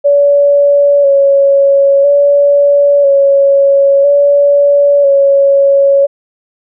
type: tone with vibrato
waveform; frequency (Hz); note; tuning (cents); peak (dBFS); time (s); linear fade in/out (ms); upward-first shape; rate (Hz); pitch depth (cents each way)
sine; 563; C#5; +27; -4; 0.04-6.07; 20; square; 0.5; 23
effects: none